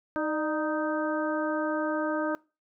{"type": "harmonic tone with a mistuned harmonic", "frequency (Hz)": 311.1, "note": "D#4", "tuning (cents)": 0, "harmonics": [1, 2, 3, 4, 5], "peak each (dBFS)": [-30, -31, -36, -36, -36], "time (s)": [0.16, 2.35], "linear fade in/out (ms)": 0, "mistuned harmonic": 2, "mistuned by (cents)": -51, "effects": ["noise-tail reverb RT60 0.3 s tail -23 dB re dry"]}